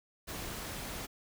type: noise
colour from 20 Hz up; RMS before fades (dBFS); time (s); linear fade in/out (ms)
pink; -41; 0.27-1.07; 20
effects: none